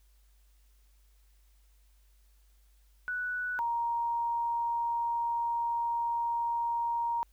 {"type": "tone pair in turn", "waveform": "sine", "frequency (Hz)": [1480, 937.2], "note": ["F#6", "A#5"], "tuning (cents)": [0, 9], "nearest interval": "minor sixth", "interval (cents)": 791, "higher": "first", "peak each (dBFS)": [-31, -28], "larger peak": "second", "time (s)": [[3.08, 3.59], [3.59, 7.23]], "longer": "second", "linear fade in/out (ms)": 0, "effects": ["added 50 Hz sine -60 dBFS peak until 7.32 s", "white hiss -72 dBFS RMS until 7.32 s"]}